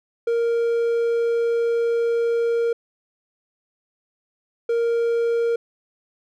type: tone pair in turn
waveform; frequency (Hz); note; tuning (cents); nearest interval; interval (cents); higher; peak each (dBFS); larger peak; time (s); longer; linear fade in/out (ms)
triangle; 466.2 / 466.2; A#4 / A#4; 0 / 0; unison; 0; neither; -16; neither; 0.27-2.73 / 4.69-5.56; first; 5
effects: none